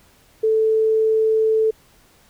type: tone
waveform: sine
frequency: 439.9 Hz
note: A4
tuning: in tune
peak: -14 dBFS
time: 0.43-1.71 s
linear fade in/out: 10 ms
effects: pink hiss -54 dBFS RMS until 2.29 s